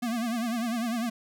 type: tone with vibrato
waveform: square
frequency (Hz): 232.8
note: A#3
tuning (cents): -2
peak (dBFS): -28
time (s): 0.02-1.1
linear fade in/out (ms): 10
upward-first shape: triangle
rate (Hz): 10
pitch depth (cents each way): 120
effects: none